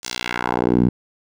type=tone with band-pass filter sweep; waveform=10% pulse; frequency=60.9 Hz; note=B1; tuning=24 cents flat; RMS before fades=-20 dBFS; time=0.03-0.89 s; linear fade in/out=5 ms; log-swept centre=6900 to 170 Hz; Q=1.4; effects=none